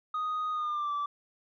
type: tone with pitch glide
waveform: sine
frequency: 1244.5 to 1161.2 Hz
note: D#6 to D6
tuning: 0 to -20 cents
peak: -27 dBFS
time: 0.14-1.06 s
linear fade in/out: 5 ms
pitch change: -120 cents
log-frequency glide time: 0.52-0.93 s
effects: tanh soft clip ceiling -28 dBFS